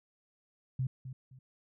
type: tone with echo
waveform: sine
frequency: 130 Hz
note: C3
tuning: 11 cents flat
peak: -29 dBFS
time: 0.79-0.87 s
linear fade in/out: 5 ms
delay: 260 ms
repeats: 2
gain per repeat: -11 dB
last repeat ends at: 1.39 s
effects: none